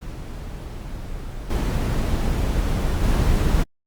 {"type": "noise with level steps", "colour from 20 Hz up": "brown", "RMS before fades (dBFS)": [-32, -21, -18], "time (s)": [0.01, 3.64], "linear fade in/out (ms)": 20, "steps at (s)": [1.5, 3.03], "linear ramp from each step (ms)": 5, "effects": ["Opus 48 kbps"]}